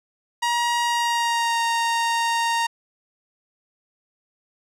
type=tone with pitch glide; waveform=sawtooth; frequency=950 to 927.8 Hz; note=A#5 to A#5; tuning=+33 to -8 cents; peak=-16 dBFS; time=0.42-2.67 s; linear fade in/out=10 ms; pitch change=-41 cents; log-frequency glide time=0.83-1.6 s; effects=low-pass 9000 Hz 12 dB/octave